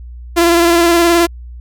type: tone with vibrato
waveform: sawtooth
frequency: 340.8 Hz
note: F4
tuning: 42 cents flat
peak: -4 dBFS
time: 0.36-1.27 s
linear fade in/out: 20 ms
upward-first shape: square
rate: 19 Hz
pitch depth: 22 cents each way
effects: added 60 Hz sine -28 dBFS peak until 1.6 s